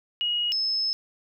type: tone pair in turn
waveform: sine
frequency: 2891 / 5204 Hz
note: F#7 / E8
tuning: -41 / -23 cents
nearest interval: minor seventh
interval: 1018 cents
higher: second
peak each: -23 dBFS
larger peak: neither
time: 0.21-0.52 / 0.52-0.93 s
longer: second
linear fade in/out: 0 ms
effects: none